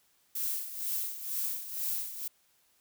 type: noise with tremolo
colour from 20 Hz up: violet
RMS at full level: -32 dBFS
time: 0.35-2.28 s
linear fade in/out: 5 ms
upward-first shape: sine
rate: 2.1 Hz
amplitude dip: 70%
effects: white hiss -69 dBFS RMS until 2.8 s